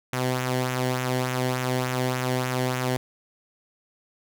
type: tone with flanger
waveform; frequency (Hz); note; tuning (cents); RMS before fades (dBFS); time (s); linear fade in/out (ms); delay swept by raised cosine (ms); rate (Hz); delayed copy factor
sawtooth; 127.3; C3; -47; -26; 0.13-2.97; 2; 0.21 to 0.82; 3.4; -0.55
effects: none